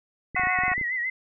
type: clicks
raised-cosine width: 3 ms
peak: -25 dBFS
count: 10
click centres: 0.347 / 0.396 / 0.436 / 0.471 / 0.588 / 0.636 / 0.681 / 0.717 / 0.78 / 0.813 s
type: tone with vibrato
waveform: sine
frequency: 1975.5 Hz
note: B6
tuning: in tune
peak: -25 dBFS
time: 0.35-1.1 s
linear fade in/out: 5 ms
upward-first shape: sine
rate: 7.2 Hz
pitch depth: 80 cents each way
type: harmonic tone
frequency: 366.6 Hz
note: F#4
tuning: 16 cents flat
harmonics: 2 / 3 / 4 / 5 / 6 / 7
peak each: -28 / -30 / -31 / -32 / -33 / -33 dBFS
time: 0.36-0.74 s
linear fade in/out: 5 ms
effects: none